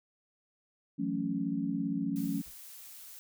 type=chord; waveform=sine; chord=F# minor seventh; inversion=third; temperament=equal with one note detuned; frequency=166.83 / 185 / 220 / 277.2 Hz; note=E3 / F#3 / A3 / C#4; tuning=+21 / 0 / 0 / 0 cents; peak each=-39 / -36 / -36 / -33 dBFS; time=0.98-2.42 s; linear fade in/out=20 ms
type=noise; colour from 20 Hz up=blue; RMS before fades=-49 dBFS; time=2.16-3.19 s; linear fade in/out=0 ms
type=noise with exponential decay; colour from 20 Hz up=brown; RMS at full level=-50 dBFS; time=2.46-2.6 s; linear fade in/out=2 ms; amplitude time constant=29 ms
effects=none